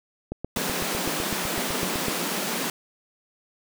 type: click train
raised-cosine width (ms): 2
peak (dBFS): -16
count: 15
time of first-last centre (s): 0.32-2.083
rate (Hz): 7.94
type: high-pass noise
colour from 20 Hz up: pink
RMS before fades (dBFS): -28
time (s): 0.56-2.7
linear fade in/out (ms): 2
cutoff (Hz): 160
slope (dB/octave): 96
effects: none